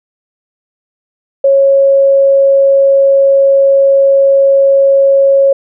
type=tone; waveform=sine; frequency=549 Hz; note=C#5; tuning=17 cents flat; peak=-4 dBFS; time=1.44-5.53 s; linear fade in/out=5 ms; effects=none